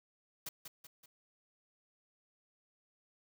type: noise with echo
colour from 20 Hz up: white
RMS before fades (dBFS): -42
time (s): 0.46-0.49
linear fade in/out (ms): 5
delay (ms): 190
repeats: 3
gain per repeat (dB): -6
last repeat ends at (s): 1.06
effects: none